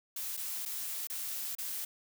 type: noise with dropouts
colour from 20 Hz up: blue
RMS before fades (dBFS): -38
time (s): 0.16-1.85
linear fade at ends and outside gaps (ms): 5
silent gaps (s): 0.368-0.373 / 0.653-0.658 / 1.072-1.099 / 1.552-1.584
effects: none